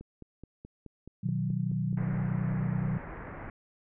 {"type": "click train", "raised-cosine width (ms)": 3, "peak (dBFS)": -32, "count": 11, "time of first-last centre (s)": [0.01, 2.142], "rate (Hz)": 4.69}
{"type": "chord", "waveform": "sine", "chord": "B major", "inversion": "none", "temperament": "equal", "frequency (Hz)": [123.47, 155.56, 185], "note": ["B2", "D#3", "F#3"], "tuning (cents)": [0, 0, 0], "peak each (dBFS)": -32, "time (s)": [1.23, 2.98], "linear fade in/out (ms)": 10}
{"type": "low-pass noise", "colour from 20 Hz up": "pink", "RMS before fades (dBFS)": -42, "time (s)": [1.97, 3.5], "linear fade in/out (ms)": 2, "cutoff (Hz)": 2100, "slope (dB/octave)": 48}
{"effects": []}